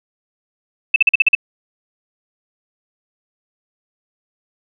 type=tone bursts; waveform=sine; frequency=2634 Hz; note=E7; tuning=2 cents flat; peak=-6 dBFS; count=7; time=0.94-1.351 s; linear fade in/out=5 ms; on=21 ms; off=44 ms; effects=none